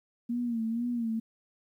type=tone with vibrato; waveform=sine; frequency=233.1 Hz; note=A#3; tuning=in tune; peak=-28 dBFS; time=0.29-1.2 s; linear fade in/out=10 ms; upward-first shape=sine; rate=2.1 Hz; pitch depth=75 cents each way; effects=11-bit